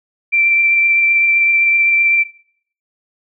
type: tone with vibrato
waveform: sine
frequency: 2349 Hz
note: D7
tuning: in tune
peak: -10 dBFS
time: 0.32-2.24 s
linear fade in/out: 20 ms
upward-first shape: triangle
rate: 7.8 Hz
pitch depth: 12 cents each way
effects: noise-tail reverb RT60 0.6 s tail -20 dB re dry